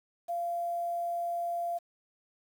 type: tone with quantisation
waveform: sine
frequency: 690 Hz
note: F5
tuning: 21 cents flat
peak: -30 dBFS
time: 0.28-1.79 s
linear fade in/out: 20 ms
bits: 9
effects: none